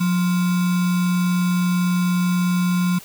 sine tone with sample-and-hold, 179.1 Hz, F3, 44 cents sharp, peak -16 dBFS, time 0-2.99 s, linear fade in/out 10 ms, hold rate 1225 Hz, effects white hiss -42 dBFS RMS until 3.04 s

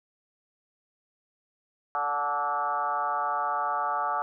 sine tone with frequency modulation, 1014 Hz, B5, 45 cents sharp, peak -25 dBFS, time 1.95-4.22 s, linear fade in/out 0 ms, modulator 143 Hz, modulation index 2.4, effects none

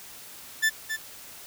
40% pulse tone with echo, 1760 Hz, A6, in tune, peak -19 dBFS, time 0.62-0.7 s, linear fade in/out 20 ms, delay 270 ms, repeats 1, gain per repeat -8 dB, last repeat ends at 0.97 s, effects white hiss -45 dBFS RMS until 1.46 s

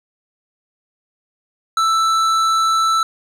sine tone with hard clipping, 1323 Hz, E6, 6 cents sharp, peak -15 dBFS, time 1.77-3.03 s, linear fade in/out 2 ms, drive 11 dB, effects none

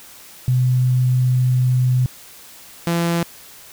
sine / sawtooth tone pair in turn, 126.6 / 169.68 Hz, B2 / F3, +43 / -50 cents, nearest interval perfect fourth, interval 507 cents, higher second, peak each -13 dBFS, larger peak neither, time 0.48-2.06 / 2.87-3.23 s, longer first, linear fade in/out 0 ms, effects white hiss -42 dBFS RMS until 3.72 s

